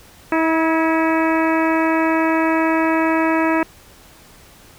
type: harmonic tone with a mistuned harmonic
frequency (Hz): 322.2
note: E4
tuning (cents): -39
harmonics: 1 / 2 / 3 / 4 / 5 / 6 / 7 / 8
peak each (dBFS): -17 / -22 / -22 / -26 / -26 / -29 / -29 / -31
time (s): 0.32-3.63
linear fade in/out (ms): 2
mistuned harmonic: 5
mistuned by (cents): +40
effects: pink hiss -46 dBFS RMS until 4.78 s